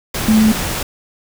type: tone in noise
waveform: sine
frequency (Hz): 217.9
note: A3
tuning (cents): -17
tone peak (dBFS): -8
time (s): 0.28-0.52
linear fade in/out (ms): 5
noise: pink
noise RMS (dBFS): -21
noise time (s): 0.14-0.83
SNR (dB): +10
effects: none